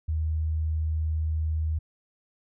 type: tone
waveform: sine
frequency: 78.7 Hz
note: D#2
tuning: 20 cents sharp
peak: -24 dBFS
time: 0.08-1.79 s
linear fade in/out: 10 ms
effects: none